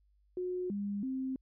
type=tone with pitch steps; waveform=sine; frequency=363.1 / 202.3 / 262.5 Hz; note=F#4 / G#3 / C4; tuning=-33 / -45 / +6 cents; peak=-33 dBFS; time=0.37-1.36 s; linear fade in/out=2 ms; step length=330 ms; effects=added 50 Hz sine -66 dBFS peak until 1.41 s